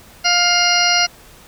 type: harmonic tone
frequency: 704 Hz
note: F5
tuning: 14 cents sharp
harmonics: 1 / 2 / 3 / 4 / 6 / 7 / 8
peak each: -20 / -20 / -20 / -20 / -20 / -20 / -20 dBFS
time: 0.24-1.07 s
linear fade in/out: 20 ms
effects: pink hiss -44 dBFS RMS until 1.47 s